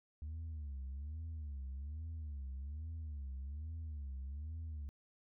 sine tone with vibrato, 73.42 Hz, D2, in tune, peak -39 dBFS, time 0.22-4.89 s, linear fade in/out 0 ms, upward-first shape sine, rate 1.2 Hz, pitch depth 180 cents each way, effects tanh soft clip ceiling -40 dBFS

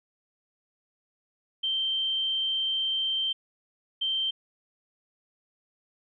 sine tone pair in turn, 3132 / 3132 Hz, G7 / G7, -2 / -2 cents, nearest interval unison, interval 0 cents, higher neither, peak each -25 dBFS, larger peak neither, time 1.63-3.33 / 4.01-4.31 s, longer first, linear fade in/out 10 ms, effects none

